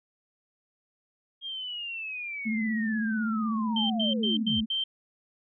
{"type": "linear sweep", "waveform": "sine", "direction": "down", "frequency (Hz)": [3246, 39], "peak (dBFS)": -33, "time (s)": [1.41, 4.63], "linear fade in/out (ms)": 50}
{"type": "tone with vibrato", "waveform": "sine", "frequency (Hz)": 220, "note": "A3", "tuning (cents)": 0, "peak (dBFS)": -26, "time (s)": [2.45, 4.66], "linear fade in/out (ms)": 20, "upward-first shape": "sine", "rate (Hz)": 16, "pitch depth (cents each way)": 50}
{"type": "tone bursts", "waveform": "sine", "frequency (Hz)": 3130, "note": "G7", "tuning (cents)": -3, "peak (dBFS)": -26, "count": 5, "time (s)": [3.76, 4.84], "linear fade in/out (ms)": 5, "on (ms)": 140, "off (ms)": 95}
{"effects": []}